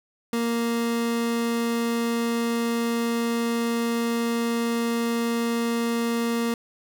30% pulse tone, 233.1 Hz, A#3, in tune, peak -20 dBFS, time 0.33-6.54 s, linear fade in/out 2 ms, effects none

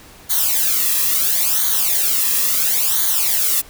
blue noise with flanger, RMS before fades -17 dBFS, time 0.29-3.62 s, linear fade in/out 20 ms, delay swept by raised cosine 0.38 to 1.38 ms, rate 0.73 Hz, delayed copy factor -0.85, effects pink hiss -43 dBFS RMS until 3.69 s

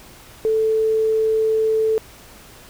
sine tone, 440 Hz, A4, in tune, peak -15 dBFS, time 0.45-1.98 s, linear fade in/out 0 ms, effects pink hiss -44 dBFS RMS until 2.69 s

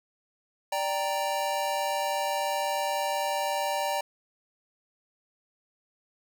square chord, G minor, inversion second, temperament equal, 587.3 / 784 / 932.3 Hz, D5 / G5 / Bb5, 0 / 0 / 0 cents, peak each -32 dBFS, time 0.72-4.01 s, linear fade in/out 5 ms, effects none

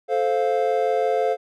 triangle chord, F major, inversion first, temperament equal with one note detuned, 437.2 / 523.3 / 698.5 Hz, A4 / C5 / F5, -11 / 0 / 0 cents, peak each -21 dBFS, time 0.08-1.37 s, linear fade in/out 50 ms, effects none

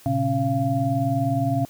sine tone cluster, 116.1 / 135.9 / 273.2 / 686 Hz, A#2 / C#3 / C#4 / F5, -7 / -34 / -25 / -31 cents, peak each -25 dBFS, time 0.06-1.65 s, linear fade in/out 0 ms, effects white hiss -50 dBFS RMS until 1.69 s + high-pass 60 Hz 12 dB/octave

